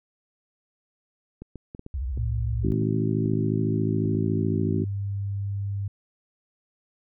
clicks, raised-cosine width 3 ms, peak -25 dBFS, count 12, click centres 1.42 / 1.557 / 1.749 / 1.794 / 1.864 / 2.175 / 2.734 / 2.822 / 3.258 / 3.336 / 4.053 / 4.149 s
sine tone with vibrato, 64.9 Hz, C2, 13 cents flat, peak -26 dBFS, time 1.94-2.72 s, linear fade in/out 0 ms, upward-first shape sine, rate 14 Hz, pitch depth 260 cents each way
sine tone with pitch glide, 112.6 to 99.74 Hz, A2 to G2, +40 to +30 cents, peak -26 dBFS, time 2.18-5.88 s, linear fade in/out 5 ms, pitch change -210 cents, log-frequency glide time 3.48-4.64 s
harmonic tone, 53.9 Hz, A1, 35 cents flat, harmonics 3 / 4 / 5 / 6 / 7, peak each -28 / -29 / -30 / -31 / -31 dBFS, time 2.63-4.85 s, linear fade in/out 20 ms
effects none

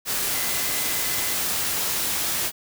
sine tone in noise, 2031 Hz, B6, 48 cents sharp, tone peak -36 dBFS, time 0.31-1.36 s, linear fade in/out 50 ms, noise white, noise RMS -25 dBFS, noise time 0.05-2.52 s, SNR -14 dB, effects none

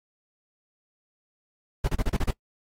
brown noise bursts, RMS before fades -23 dBFS, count 7, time 1.84-2.311 s, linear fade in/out 5 ms, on 39 ms, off 33 ms, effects noise-tail reverb RT60 0.1 s tail -21 dB re dry + AAC 48 kbps

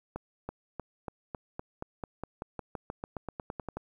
accelerating click train, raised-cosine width 1 ms, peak -22 dBFS, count 21, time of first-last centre 0.16-3.77 s, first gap 330 ms, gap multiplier 0.93, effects 10-bit

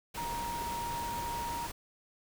sine tone in noise, 941 Hz, A#5, 16 cents sharp, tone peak -35 dBFS, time 0.17-1.67 s, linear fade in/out 10 ms, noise pink, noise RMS -41 dBFS, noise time 0.14-1.72 s, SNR +3 dB, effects none

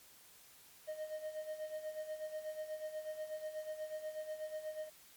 triangle tone with tremolo, 619 Hz, D#5, 9 cents flat, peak -36 dBFS, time 0.87-4.9 s, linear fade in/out 20 ms, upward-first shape sine, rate 8.2 Hz, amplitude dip 70%, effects white hiss -61 dBFS RMS until 5.16 s + MP3 96 kbps

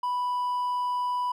triangle tone with hard clipping, 987.8 Hz, B5, in tune, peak -26 dBFS, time 0.03-1.32 s, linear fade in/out 5 ms, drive 5 dB, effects none

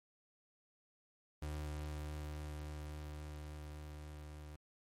35% pulse tone with level ramp, 75.3 Hz, D2, 44 cents sharp, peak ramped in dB -38 to -47 dBFS, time 1.42-4.56 s, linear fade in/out 5 ms, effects MP3 64 kbps

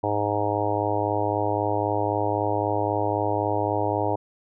harmonic tone, 103.83 Hz, G#2, in tune, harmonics 1 / 3 / 4 / 5 / 6 / 7 / 8 / 9, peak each -30 / -30 / -30 / -30 / -30 / -30 / -30 / -30 dBFS, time 0.03-4.16 s, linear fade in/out 10 ms, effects none

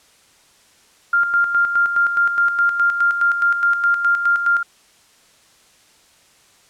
sine tone with tremolo, 1396.9 Hz, F6, in tune, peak -12 dBFS, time 1.13-4.63 s, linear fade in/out 5 ms, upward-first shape square, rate 4.8 Hz, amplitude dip 55%, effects white hiss -53 dBFS RMS until 6.69 s + low-pass 9000 Hz 12 dB/octave

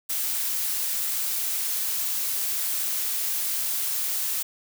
blue noise, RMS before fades -27 dBFS, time 0.09-4.43 s, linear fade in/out 10 ms, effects none

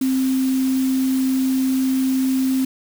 sine tone in noise, 262.2 Hz, C4, 4 cents sharp, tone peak -16 dBFS, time 0.01-2.65 s, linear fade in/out 5 ms, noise white, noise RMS -34 dBFS, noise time 0.01-2.65 s, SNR +15 dB, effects none

